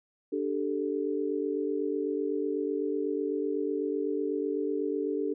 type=chord; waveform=sine; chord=D suspended fourth; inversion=none; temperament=equal; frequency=293.7 / 392 / 440 Hz; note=D4 / G4 / A4; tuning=0 / 0 / 0 cents; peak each=-32 dBFS; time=0.32-5.34 s; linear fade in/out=10 ms; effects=none